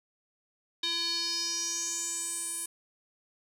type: tone with band-pass filter sweep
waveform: square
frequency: 337.9 Hz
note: E4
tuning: 43 cents sharp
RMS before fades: -33 dBFS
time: 0.83-2.66 s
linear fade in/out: 5 ms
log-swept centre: 3800 to 10000 Hz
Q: 5.9
effects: none